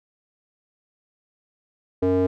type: tone with band-pass filter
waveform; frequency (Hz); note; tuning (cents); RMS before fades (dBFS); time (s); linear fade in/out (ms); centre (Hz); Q
square; 92.3; F#2; -4; -20; 2.02-2.27; 10; 390; 10
effects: none